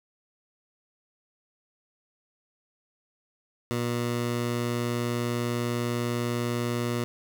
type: tone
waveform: 15% pulse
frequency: 120 Hz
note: B2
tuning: 49 cents flat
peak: -20 dBFS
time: 3.71-7.04 s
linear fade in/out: 0 ms
effects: none